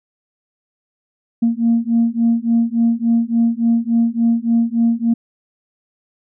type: beating tone pair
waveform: sine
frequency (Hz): 230 / 233.5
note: A#3 / A#3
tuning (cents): -23 / +3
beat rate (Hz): 3.5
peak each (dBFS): -15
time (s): 1.42-5.14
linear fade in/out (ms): 10
effects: tanh soft clip ceiling -7 dBFS